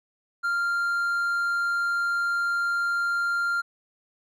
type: tone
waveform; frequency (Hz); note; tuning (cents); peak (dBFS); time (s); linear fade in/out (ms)
triangle; 1393; F6; -5; -21; 0.43-3.62; 20
effects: none